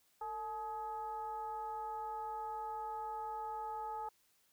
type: tone with frequency modulation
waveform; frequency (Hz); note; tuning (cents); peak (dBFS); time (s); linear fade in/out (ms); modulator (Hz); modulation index
sine; 857; A5; -46; -39; 0.21-4.09; 5; 405; 0.64
effects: white hiss -73 dBFS RMS until 4.52 s